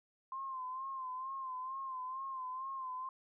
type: tone with vibrato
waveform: sine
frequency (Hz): 1046.5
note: C6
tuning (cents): 0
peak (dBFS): -39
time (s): 0.32-3.09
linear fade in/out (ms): 2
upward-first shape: sine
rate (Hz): 2.2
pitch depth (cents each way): 56
effects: none